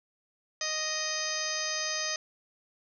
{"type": "harmonic tone", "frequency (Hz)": 622.3, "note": "D#5", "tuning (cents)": 0, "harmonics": [1, 2, 3, 4, 5, 6, 7, 8, 9, 10], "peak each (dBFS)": [-40, -41, -37, -41, -44, -43, -44, -35, -47, -35], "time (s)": [0.61, 2.16], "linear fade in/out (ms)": 2, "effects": []}